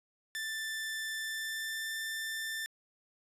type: tone with pitch glide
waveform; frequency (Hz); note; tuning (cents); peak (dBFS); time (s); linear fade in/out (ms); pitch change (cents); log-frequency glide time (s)
sawtooth; 1768 to 1780.3; A6 to A6; +8 to +20; -32; 0.35-2.66; 0; +12; 1.14-1.95
effects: resampled to 32000 Hz